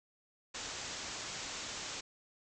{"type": "low-pass noise", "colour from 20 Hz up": "white", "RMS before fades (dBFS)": -43, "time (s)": [0.54, 2.01], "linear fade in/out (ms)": 10, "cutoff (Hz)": 7600, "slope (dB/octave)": 96, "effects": []}